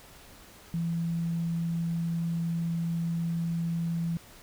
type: tone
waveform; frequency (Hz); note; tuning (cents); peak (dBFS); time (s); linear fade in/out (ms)
sine; 167.5; E3; +28; -27; 0.74-4.17; 0
effects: pink hiss -52 dBFS RMS until 4.42 s